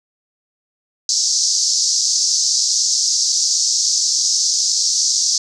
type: band-pass noise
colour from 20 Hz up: white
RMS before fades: -17 dBFS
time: 1.09-5.38 s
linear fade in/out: 2 ms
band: 4700 to 6600 Hz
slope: 48 dB/octave
effects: none